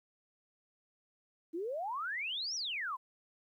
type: exponential two-way sweep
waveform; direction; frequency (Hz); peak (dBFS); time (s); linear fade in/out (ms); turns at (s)
sine; up then down; 311.1 to 5920 to 964; -35; 1.53-2.97; 20; 2.55
effects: 12-bit